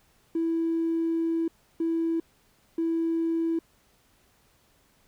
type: tone bursts at uneven times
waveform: triangle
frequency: 329.6 Hz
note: E4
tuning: in tune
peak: -20 dBFS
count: 3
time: 0.35-1.48 / 1.8-2.2 / 2.78-3.59 s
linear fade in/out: 5 ms
effects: tanh soft clip ceiling -21 dBFS + pink hiss -64 dBFS RMS until 5.07 s